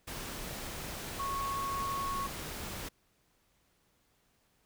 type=tone in noise; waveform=sine; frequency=1103 Hz; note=C#6; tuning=9 cents flat; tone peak=-33 dBFS; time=1.19-2.27 s; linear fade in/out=10 ms; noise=pink; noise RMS=-41 dBFS; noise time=0.07-2.89 s; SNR=+5 dB; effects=pink hiss -72 dBFS RMS until 4.65 s